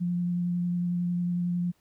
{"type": "tone with vibrato", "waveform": "sine", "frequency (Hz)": 175.7, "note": "F3", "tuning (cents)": 11, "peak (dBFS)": -25, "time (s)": [0, 1.72], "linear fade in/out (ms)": 20, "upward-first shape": "triangle", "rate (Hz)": 11, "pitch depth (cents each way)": 14, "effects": ["pink hiss -69 dBFS RMS until 1.8 s"]}